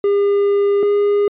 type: tone pair in turn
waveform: triangle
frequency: 403.5 / 408.9 Hz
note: G#4 / G#4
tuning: -50 / -27 cents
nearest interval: unison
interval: 23 cents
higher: second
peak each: -10 dBFS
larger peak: neither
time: 0.04-0.83 / 0.83-1.28 s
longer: first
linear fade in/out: 2 ms
effects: resampled to 8000 Hz